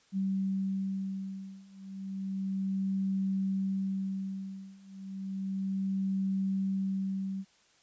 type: beating tone pair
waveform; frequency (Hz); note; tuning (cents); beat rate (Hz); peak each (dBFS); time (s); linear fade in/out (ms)
sine; 192.6 / 192.92; G3 / G3; -30 / -27; 0.32; -34 / -33; 0.12-7.45; 50
effects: white hiss -65 dBFS RMS until 7.82 s + resampled to 16000 Hz